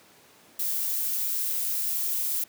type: noise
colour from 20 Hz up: violet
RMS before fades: -28 dBFS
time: 0.59-2.44 s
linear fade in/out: 5 ms
effects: pink hiss -55 dBFS RMS until 2.48 s + high-pass 200 Hz 12 dB/octave